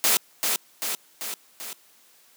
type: noise with echo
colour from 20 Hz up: white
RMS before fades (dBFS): -20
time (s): 0.04-0.17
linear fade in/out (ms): 0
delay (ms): 390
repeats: 4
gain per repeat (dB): -4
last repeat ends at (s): 1.73
effects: white hiss -57 dBFS RMS until 2.36 s + high-pass 200 Hz 12 dB/octave

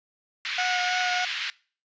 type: band-pass noise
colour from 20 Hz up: pink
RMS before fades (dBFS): -31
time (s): 0.45-1.5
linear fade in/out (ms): 0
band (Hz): 1700 to 4200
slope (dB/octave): 24
type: tone with vibrato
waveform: 20% pulse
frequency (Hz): 727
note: F#5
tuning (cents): -31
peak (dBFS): -20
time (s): 0.58-1.25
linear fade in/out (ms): 5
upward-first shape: sine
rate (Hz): 3.2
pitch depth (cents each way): 12
effects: noise-tail reverb RT60 0.4 s tail -22 dB re dry + resampled to 16000 Hz

